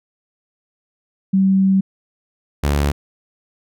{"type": "tone pair in turn", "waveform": ["sine", "sawtooth"], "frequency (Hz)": [192.1, 71.96], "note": ["G3", "D2"], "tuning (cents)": [-35, -35], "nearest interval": "octave + perfect fourth", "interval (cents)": 1700, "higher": "first", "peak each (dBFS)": -11, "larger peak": "neither", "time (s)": [[1.33, 1.81], [2.63, 2.92]], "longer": "first", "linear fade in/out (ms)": 10, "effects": []}